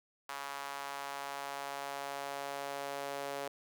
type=tone with high-pass filter sweep; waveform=sawtooth; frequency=140.2 Hz; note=C#3; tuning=20 cents sharp; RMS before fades=-41 dBFS; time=0.29-3.48 s; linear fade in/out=2 ms; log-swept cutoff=1000 to 540 Hz; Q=1.9; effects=none